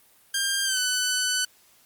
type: tone with pitch glide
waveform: 10% pulse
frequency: 1597 to 1498.7 Hz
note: G6 to F#6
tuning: +32 to +22 cents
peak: -14 dBFS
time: 0.34-1.45 s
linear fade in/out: 5 ms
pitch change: -110 cents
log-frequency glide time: 0.64-0.8 s
effects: white hiss -58 dBFS RMS until 1.85 s + Opus 32 kbps